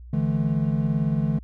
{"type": "chord", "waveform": "triangle", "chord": "D suspended second", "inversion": "none", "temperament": "equal with one note detuned", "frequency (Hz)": [146.83, 164.81, 215.1], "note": ["D3", "E3", "A3"], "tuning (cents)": [0, 0, -39], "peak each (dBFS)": [-22, -23, -24], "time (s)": [0.13, 1.39], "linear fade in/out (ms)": 5, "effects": ["added 60 Hz sine -39 dBFS peak until 1.43 s"]}